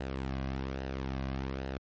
sawtooth tone with flanger, 66.5 Hz, C2, 29 cents sharp, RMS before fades -36 dBFS, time 0-1.78 s, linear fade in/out 5 ms, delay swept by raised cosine 0.87 to 2.27 ms, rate 1.2 Hz, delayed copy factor -0.5, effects low-pass 4000 Hz 12 dB/octave + MP3 32 kbps

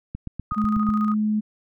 click train, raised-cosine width 5 ms, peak -18 dBFS, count 7, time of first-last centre 0.15-0.89 s, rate 8.11 Hz
sine tone with tremolo, 1244.5 Hz, D#6, in tune, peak -24 dBFS, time 0.51-1.14 s, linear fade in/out 2 ms, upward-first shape square, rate 14 Hz, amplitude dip 55%
sine tone, 213.2 Hz, G#3, 46 cents sharp, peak -19 dBFS, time 0.56-1.41 s, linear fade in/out 20 ms
effects none

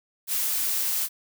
blue noise, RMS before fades -26 dBFS, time 0.27-1.09 s, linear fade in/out 50 ms, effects none

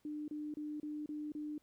sine tone bursts, 300 Hz, D4, 37 cents sharp, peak -39 dBFS, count 6, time 0.05-1.58 s, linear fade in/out 2 ms, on 230 ms, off 30 ms, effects pink hiss -75 dBFS RMS until 1.62 s

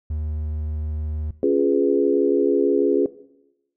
triangle tone, 76.6 Hz, D#2, 27 cents flat, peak -21 dBFS, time 0.1-1.31 s, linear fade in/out 5 ms
sine chord, C# dominant seventh, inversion none, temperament equal, 277.2 / 349.2 / 415.3 / 493.9 Hz, C#4 / E#4 / G#4 / B4, 0 / 0 / 0 / 0 cents, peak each -22 / -21 / -19 / -24 dBFS, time 1.43-3.06 s, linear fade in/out 2 ms
effects noise-tail reverb RT60 0.9 s tail -18 dB re dry

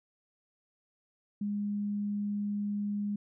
sine tone, 205.2 Hz, G#3, 21 cents flat, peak -30 dBFS, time 1.41-3.16 s, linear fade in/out 5 ms, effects none

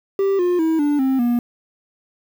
triangle tone with pitch steps, 392 / 355.3 / 322.1 / 292 / 264.7 / 239.9 Hz, G4 / F4 / E4 / D4 / C4 / A#3, 0 / +30 / -40 / -10 / +20 / +50 cents, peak -13 dBFS, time 0.19-1.39 s, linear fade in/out 2 ms, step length 200 ms, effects 7-bit

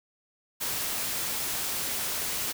white noise, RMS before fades -31 dBFS, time 0.6-2.53 s, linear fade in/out 20 ms, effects none

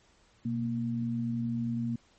sine tone pair together, 123.47 / 233.1 Hz, B2 / A#3, 0 / 0 cents, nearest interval major seventh, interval 1100 cents, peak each -34 / -30 dBFS, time 0.45-1.96 s, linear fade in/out 5 ms, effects pink hiss -64 dBFS RMS until 2.18 s + MP3 32 kbps

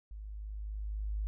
sine tone with level ramp, 52 Hz, G#1, 3 cents sharp, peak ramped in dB -42 to -31 dBFS, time 0.11-1.27 s, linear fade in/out 0 ms, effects none

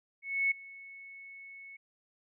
sine tone with ADSR envelope, 2204 Hz, C#7, 11 cents flat, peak -24 dBFS, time 0.22-1.77 s, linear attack 290 ms, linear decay 12 ms, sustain -22 dB, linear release 11 ms, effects none

